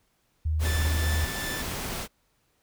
sine tone, 78.1 Hz, D#2, 7 cents sharp, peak -23 dBFS, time 0.45-1.25 s, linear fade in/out 10 ms
pink noise, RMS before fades -33 dBFS, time 0.59-2.08 s, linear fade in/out 50 ms
sawtooth tone with tremolo, 1760 Hz, A6, in tune, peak -29 dBFS, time 0.65-1.62 s, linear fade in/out 5 ms, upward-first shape sine, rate 2.7 Hz, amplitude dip 40%
effects pink hiss -70 dBFS RMS until 2.62 s

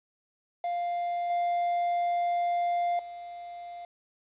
triangle tone with level steps, 698.5 Hz, F5, in tune, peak -26 / -23 / -37 dBFS, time 0.64-3.85 s, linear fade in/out 2 ms, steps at 1.3 / 2.99 s, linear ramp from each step 2 ms, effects resampled to 8000 Hz + 10-bit

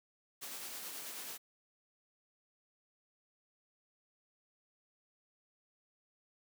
white noise with tremolo, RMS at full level -44 dBFS, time 0.41-1.38 s, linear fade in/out 20 ms, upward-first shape sine, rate 9.3 Hz, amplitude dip 25%, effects high-pass 200 Hz 12 dB/octave

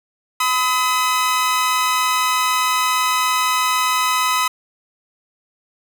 sawtooth tone pair together, 1009.6 / 1272 Hz, B5 / D#6, +38 / +38 cents, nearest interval major third, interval 400 cents, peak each -15 dBFS, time 0.4-4.48 s, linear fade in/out 5 ms, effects none

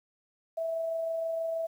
sine tone with amplitude modulation, 656 Hz, E5, 9 cents flat, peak -28 dBFS, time 0.57-1.67 s, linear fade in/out 10 ms, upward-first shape sine, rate 26.3 Hz, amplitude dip 25%, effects 10-bit

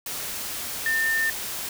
sine tone in noise, 1800 Hz, A6, 39 cents sharp, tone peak -21 dBFS, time 0.86-1.3 s, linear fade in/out 2 ms, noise white, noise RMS -32 dBFS, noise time 0.06-1.69 s, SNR +8 dB, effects none

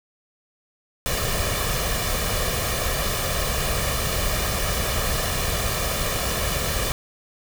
pink noise with comb filter, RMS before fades -24 dBFS, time 1.06-6.92 s, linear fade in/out 0 ms, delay 1.7 ms, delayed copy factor +0.6, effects none

